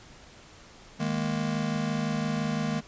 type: chord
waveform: square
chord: D# suspended fourth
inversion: none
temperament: just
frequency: 155.56 / 207.4 / 233.3 Hz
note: D#3 / G#3 / A#3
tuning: 0 / -2 / +2 cents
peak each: -32 dBFS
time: 0.99-2.81 s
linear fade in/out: 20 ms
effects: pink hiss -51 dBFS RMS until 2.87 s + resampled to 16000 Hz